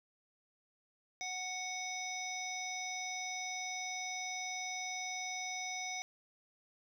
harmonic tone, 740 Hz, F#5, in tune, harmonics 1 / 3 / 5 / 7 / 8, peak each -44 / -42 / -48 / -48 / -44 dBFS, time 1.21-6.02 s, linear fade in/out 0 ms, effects 11-bit

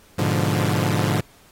sawtooth chord, G# diminished seventh, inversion none, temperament equal, 103.83 / 123.47 / 146.83 / 174.61 Hz, G#2 / B2 / D3 / F3, 0 / 0 / 0 / 0 cents, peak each -19 / -22 / -20 / -21 dBFS, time 0.18-1.21 s, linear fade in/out 10 ms, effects pink hiss -53 dBFS RMS until 1.51 s + AAC 48 kbps

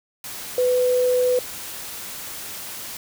sine tone in noise, 499.8 Hz, B4, 21 cents sharp, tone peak -16 dBFS, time 0.58-1.39 s, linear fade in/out 2 ms, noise white, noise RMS -34 dBFS, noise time 0.24-2.97 s, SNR +15 dB, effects none

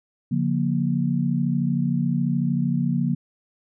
sine tone cluster, 143.5 / 177.1 / 235.9 Hz, D3 / F3 / A#3, -40 / +24 / +21 cents, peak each -24 dBFS, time 0.31-3.15 s, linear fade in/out 10 ms, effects none

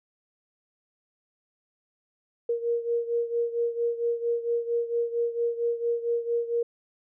sine beating tone pair, 468.6 / 473 Hz, A#4 / A#4, +9 / +25 cents, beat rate 4.4 Hz, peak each -26 / -30 dBFS, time 2.49-6.63 s, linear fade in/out 5 ms, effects none

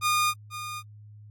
sawtooth tone with echo, 1220 Hz, D#6, 34 cents flat, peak -18 dBFS, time 0.01-0.34 s, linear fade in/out 50 ms, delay 490 ms, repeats 1, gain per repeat -12 dB, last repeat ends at 0.83 s, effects added 105 Hz sine -45 dBFS peak until 1.3 s + AAC 64 kbps

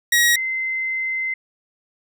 sawtooth / sine tone pair in turn, 1900 / 2067 Hz, A#6 / C7, +33 / -22 cents, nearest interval minor second, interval 145 cents, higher second, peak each -10 / -21 dBFS, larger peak first, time 0.12-0.36 / 0.36-1.34 s, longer second, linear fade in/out 5 ms, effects none

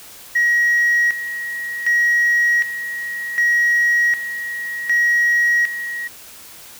sine tone with tremolo, 1900 Hz, A#6, 33 cents sharp, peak -11 dBFS, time 0.35-6.08 s, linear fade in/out 10 ms, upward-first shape square, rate 0.66 Hz, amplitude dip 75%, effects tanh soft clip ceiling -10 dBFS + white hiss -40 dBFS RMS until 6.79 s

